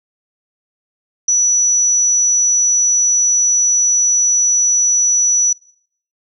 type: tone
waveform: sine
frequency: 5910 Hz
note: F#8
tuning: 3 cents flat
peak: -10 dBFS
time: 1.28-5.53 s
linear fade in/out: 5 ms
effects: noise-tail reverb RT60 0.6 s tail -21 dB re dry